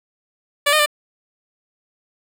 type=tone with pitch steps; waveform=10% pulse; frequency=578 / 612 / 593 Hz; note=D5 / D#5 / D5; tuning=-28 / -29 / +17 cents; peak=-5 dBFS; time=0.66-0.861 s; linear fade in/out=10 ms; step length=67 ms; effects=none